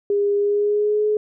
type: tone with pitch glide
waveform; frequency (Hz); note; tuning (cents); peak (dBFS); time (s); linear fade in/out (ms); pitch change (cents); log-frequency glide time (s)
sine; 406.2 to 423.9; G#4 to G#4; -38 to +35; -16; 0.1-1.17; 2; +73; 0.36-1.06
effects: none